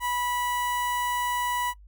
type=tone with notch filter; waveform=sawtooth; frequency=980 Hz; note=B5; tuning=14 cents flat; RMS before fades=-28 dBFS; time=0-1.74 s; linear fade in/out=50 ms; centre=4600 Hz; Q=1.1; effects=noise-tail reverb RT60 0.1 s tail -22 dB re dry + added 50 Hz sine -47 dBFS peak until 1.87 s